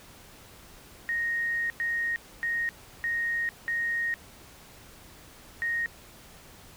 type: tone bursts at uneven times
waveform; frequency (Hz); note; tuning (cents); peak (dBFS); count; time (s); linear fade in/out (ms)
sine; 1864.7; A#6; 0; -26; 6; 1.09-1.7 / 1.8-2.16 / 2.43-2.69 / 3.04-3.49 / 3.68-4.14 / 5.62-5.86; 0
effects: pink hiss -51 dBFS RMS until 6.76 s